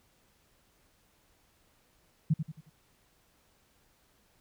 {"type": "tone with echo", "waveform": "sine", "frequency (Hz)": 156, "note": "D#3", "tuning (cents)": 5, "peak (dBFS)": -21, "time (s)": [2.3, 2.34], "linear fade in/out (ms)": 10, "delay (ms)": 90, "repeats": 4, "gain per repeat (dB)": -8, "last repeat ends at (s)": 2.7, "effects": ["pink hiss -68 dBFS RMS until 4.4 s"]}